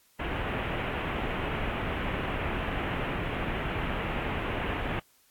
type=low-pass noise; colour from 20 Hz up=pink; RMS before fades=-32 dBFS; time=0.19-5 s; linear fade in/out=10 ms; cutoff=3000 Hz; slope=48 dB/octave; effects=white hiss -64 dBFS RMS until 5.3 s + AAC 64 kbps